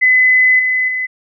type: tone with level steps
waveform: sine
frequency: 2018 Hz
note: B6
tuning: 37 cents sharp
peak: -7 / -12 / -16 dBFS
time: 0.01-1.07 s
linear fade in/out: 20 ms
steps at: 0.59 / 0.88 s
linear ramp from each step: 5 ms
effects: none